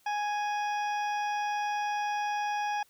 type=harmonic tone with a mistuned harmonic; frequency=830.6 Hz; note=G#5; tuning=in tune; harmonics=1 / 2 / 3 / 4 / 6 / 7; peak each=-29 / -38 / -41 / -47 / -50 / -50 dBFS; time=0.06-2.83 s; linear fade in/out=5 ms; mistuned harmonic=7; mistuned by=-31 cents; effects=white hiss -65 dBFS RMS until 2.89 s